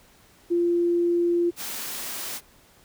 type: tone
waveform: sine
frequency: 345.5 Hz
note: F4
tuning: 19 cents flat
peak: -19 dBFS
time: 0.5-1.51 s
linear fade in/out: 20 ms
type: high-pass noise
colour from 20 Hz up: white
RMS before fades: -33 dBFS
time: 1.56-2.41 s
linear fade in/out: 50 ms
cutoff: 160 Hz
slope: 24 dB/octave
effects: pink hiss -56 dBFS RMS until 2.84 s